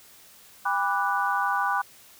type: chord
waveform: sine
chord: G major seventh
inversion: none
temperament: equal with one note detuned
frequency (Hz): 800.9 / 987.8 / 1174.7 / 1480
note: G5 / B5 / D6 / F#6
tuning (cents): +37 / 0 / 0 / 0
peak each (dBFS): -28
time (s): 0.65-1.82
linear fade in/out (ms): 10
effects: white hiss -52 dBFS RMS until 2.19 s